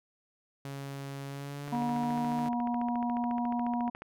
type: tone with pitch glide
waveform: sawtooth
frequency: 138.59 to 151.13 Hz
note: C#3 to D3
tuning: 0 to +50 cents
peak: -34 dBFS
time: 0.65-2.49 s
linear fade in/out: 2 ms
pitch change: +150 cents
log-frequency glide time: 1.27-2.19 s
type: click train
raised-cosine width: 0.5 ms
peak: -28 dBFS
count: 34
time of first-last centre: 1.68-4.02 s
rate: 14.1 Hz
type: harmonic tone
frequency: 240 Hz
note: B3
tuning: 49 cents flat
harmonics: 1 / 3 / 4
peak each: -30 / -35 / -36 dBFS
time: 1.72-3.9 s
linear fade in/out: 10 ms
effects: none